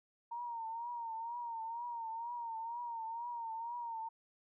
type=tone with vibrato; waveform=sine; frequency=928 Hz; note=A#5; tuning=8 cents flat; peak=-39 dBFS; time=0.31-4.09 s; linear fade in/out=10 ms; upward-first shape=triangle; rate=2.1 Hz; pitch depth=78 cents each way; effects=none